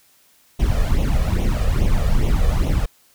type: noise with flanger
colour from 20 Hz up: brown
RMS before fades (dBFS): -17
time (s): 0.59-2.86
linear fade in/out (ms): 10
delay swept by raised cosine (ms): 0.31 to 1.71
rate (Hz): 2.4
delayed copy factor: +0.75
effects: white hiss -56 dBFS RMS until 3.14 s